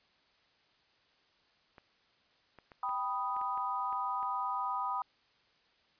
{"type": "clicks", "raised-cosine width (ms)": 0.5, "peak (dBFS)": -37, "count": 9, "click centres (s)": [1.782, 2.587, 2.718, 2.892, 3.365, 3.414, 3.576, 3.927, 4.229]}
{"type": "chord", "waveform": "sine", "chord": "G augmented", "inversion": "none", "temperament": "equal", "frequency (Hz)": [784, 987.8, 1244.5], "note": ["G5", "B5", "D#6"], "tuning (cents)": [0, 0, 0], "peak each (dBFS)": [-39, -35, -36], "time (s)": [2.83, 5.02], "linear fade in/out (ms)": 2}
{"effects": ["white hiss -69 dBFS RMS until 5.99 s", "resampled to 11025 Hz"]}